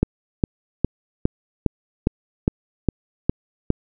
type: click train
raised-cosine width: 3 ms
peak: -3 dBFS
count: 10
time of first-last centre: 0.03-3.703 s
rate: 2.45 Hz
effects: none